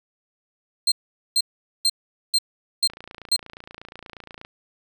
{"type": "tone bursts", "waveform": "35% pulse", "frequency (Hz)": 4169, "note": "C8", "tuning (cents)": -7, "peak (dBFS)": -15, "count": 6, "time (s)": [0.87, 3.364], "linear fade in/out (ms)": 5, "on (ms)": 49, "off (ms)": 440}
{"type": "click train", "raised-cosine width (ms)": 0.3, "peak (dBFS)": -23, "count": 45, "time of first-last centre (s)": [2.9, 4.449], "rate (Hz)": 28.4}
{"effects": []}